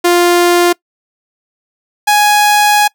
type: tone pair in turn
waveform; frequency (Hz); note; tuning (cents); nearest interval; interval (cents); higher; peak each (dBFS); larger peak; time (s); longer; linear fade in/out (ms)
sawtooth; 350 / 832.4; F4 / G#5; +4 / +4; octave + minor third; 1500; second; -3; neither; 0.04-0.73 / 2.07-2.88; second; 10
effects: noise-tail reverb RT60 0.1 s tail -23 dB re dry